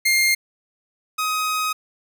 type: tone pair in turn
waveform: sawtooth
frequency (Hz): 2117 / 1258.8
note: C7 / D#6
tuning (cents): +20 / +20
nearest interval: major sixth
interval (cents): 900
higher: first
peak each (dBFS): -12 / -17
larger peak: first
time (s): 0.05-0.35 / 1.18-1.73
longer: second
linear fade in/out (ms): 10
effects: none